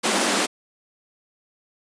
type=high-pass noise; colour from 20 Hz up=pink; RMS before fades=-21 dBFS; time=0.03-0.47 s; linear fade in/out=20 ms; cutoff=190 Hz; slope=96 dB/octave; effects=resampled to 22050 Hz